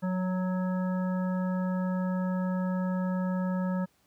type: harmonic tone with a mistuned harmonic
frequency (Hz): 185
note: F#3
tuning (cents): 0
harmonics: 1 / 3 / 5 / 7 / 9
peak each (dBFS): -27 / -37 / -41 / -44 / -46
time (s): 0.02-3.86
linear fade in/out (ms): 20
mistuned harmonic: 1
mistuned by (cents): -15
effects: pink hiss -68 dBFS RMS until 4.06 s + high-pass 60 Hz 12 dB/octave